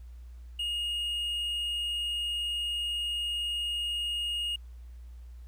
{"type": "tone", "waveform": "triangle", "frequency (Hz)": 2859, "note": "F7", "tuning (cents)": 40, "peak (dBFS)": -28, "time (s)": [0.59, 4.56], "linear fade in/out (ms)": 5, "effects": ["added 60 Hz sine -43 dBFS peak until 5.47 s", "pink hiss -68 dBFS RMS until 5.47 s"]}